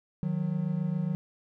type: tone pair together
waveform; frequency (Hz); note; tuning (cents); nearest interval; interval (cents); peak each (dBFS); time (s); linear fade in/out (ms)
triangle; 155.56 / 182.79; D#3 / F#3; 0 / -21; minor third; 279; -28; 0.23-1.15; 0
effects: none

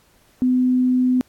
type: tone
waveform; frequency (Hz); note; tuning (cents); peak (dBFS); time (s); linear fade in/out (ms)
sine; 252.9; B3; +41; -14; 0.42-1.21; 0
effects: pink hiss -57 dBFS RMS until 1.28 s + AAC 64 kbps

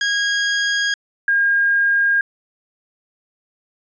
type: tone pair in turn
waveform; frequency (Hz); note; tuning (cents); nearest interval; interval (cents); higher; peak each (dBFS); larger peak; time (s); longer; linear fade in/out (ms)
sawtooth / sine; 1639 / 1618.3; G#6 / G#6; -23 / -45; unison; 22; first; -13; neither; 0.01-0.94 / 1.28-2.21; neither; 2
effects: resampled to 16000 Hz

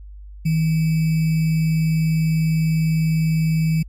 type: tone with sample-and-hold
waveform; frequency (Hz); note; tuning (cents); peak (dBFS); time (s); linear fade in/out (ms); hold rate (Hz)
sine; 160; D#3; +49; -15; 0.45-3.83; 10; 2450
effects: added 50 Hz sine -35 dBFS peak until 3.88 s + MP3 64 kbps

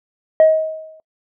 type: tone with exponential decay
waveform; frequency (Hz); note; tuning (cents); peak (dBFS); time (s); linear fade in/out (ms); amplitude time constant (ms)
sine; 632; D#5; +27; -3; 0.4-1; 1; 130
effects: noise-tail reverb RT60 0.1 s tail -23 dB re dry + tanh soft clip ceiling -4 dBFS

